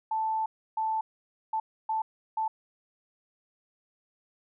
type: tone bursts at uneven times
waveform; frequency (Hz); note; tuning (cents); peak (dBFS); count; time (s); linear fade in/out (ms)
sine; 880; A5; 0; -26; 5; 0.11-0.46 / 0.77-1.01 / 1.53-1.6 / 1.89-2.02 / 2.37-2.48; 5
effects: none